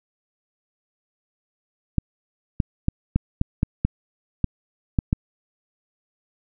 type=clicks; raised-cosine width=5 ms; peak=-6 dBFS; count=10; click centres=1.983 / 2.602 / 2.884 / 3.16 / 3.414 / 3.631 / 3.85 / 4.443 / 4.988 / 5.129 s; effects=none

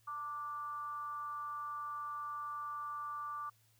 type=tone with frequency modulation; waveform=sine; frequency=1174.7 Hz; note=D6; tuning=in tune; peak=-39 dBFS; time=0.07-3.5 s; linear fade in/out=10 ms; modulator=280 Hz; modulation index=0.38; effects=added 111 Hz sine -70 dBFS peak until 3.79 s + white hiss -72 dBFS RMS until 3.79 s

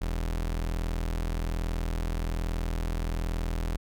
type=tone; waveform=35% pulse; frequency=41.2 Hz; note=E1; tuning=in tune; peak=-26 dBFS; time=0.01-3.77 s; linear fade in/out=10 ms; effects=none

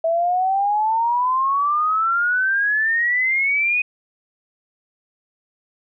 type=exponential sweep; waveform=sine; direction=up; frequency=650 to 2506 Hz; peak=-16 dBFS; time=0.04-3.82 s; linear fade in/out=5 ms; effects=none

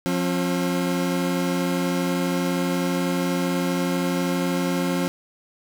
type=tone pair together; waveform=30% pulse; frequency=176.6 / 269 Hz; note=F3 / C4; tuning=+20 / +48 cents; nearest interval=perfect fifth; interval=728 cents; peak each=-21 / -22 dBFS; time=0.06-5.08 s; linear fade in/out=0 ms; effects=none

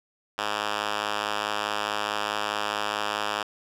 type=tone with band-pass filter; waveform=5% pulse; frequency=104.7 Hz; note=G#2; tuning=15 cents sharp; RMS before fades=-29 dBFS; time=0.38-3.43 s; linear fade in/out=5 ms; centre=2200 Hz; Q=0.71; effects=none

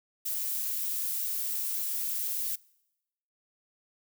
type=noise; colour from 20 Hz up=violet; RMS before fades=-32 dBFS; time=0.25-2.56 s; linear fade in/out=10 ms; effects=noise-tail reverb RT60 0.9 s tail -24 dB re dry

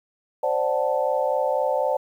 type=chord; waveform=sine; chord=D dominant seventh; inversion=third; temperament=equal; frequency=523.3 / 587.3 / 740 / 880 Hz; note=C5 / D5 / F#5 / A5; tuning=0 / 0 / 0 / 0 cents; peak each=-24 / -24 / -29 / -27 dBFS; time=0.43-1.97 s; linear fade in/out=5 ms; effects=9-bit

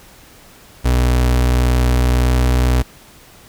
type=tone with pitch glide; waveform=35% pulse; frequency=61.74 to 62.21 Hz; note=B1 to B1; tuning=0 to +13 cents; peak=-10 dBFS; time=0.84-2.83 s; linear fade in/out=20 ms; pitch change=+13 cents; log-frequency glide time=2.19-2.31 s; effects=pink hiss -44 dBFS RMS until 3.48 s

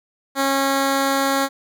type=tone; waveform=10% pulse; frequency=273.2 Hz; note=C#4; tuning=25 cents flat; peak=-9 dBFS; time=0.35-1.49 s; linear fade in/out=50 ms; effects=none

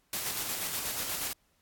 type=noise with tremolo; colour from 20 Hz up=white; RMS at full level=-33 dBFS; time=0.13-1.33 s; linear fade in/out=2 ms; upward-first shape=square; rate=8.3 Hz; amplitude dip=30%; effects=pink hiss -71 dBFS RMS until 1.61 s + AAC 64 kbps

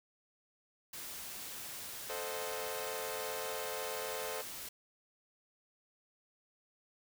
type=noise; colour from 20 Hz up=white; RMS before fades=-45 dBFS; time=0.93-4.69 s; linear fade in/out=5 ms
type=chord; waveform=sawtooth; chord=A diminished seventh; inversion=none; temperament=equal; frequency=440 / 523.3 / 622.3 / 740 Hz; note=A4 / C5 / Eb5 / Gb5; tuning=0 / 0 / 0 / 0 cents; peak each=-39 / -39 / -42 / -45 dBFS; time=2.09-4.42 s; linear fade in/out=10 ms
effects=none

